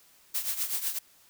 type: noise with tremolo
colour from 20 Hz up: blue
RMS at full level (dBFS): -28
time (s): 0.34-0.99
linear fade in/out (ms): 10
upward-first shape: triangle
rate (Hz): 8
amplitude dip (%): 80
effects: white hiss -60 dBFS RMS until 1.29 s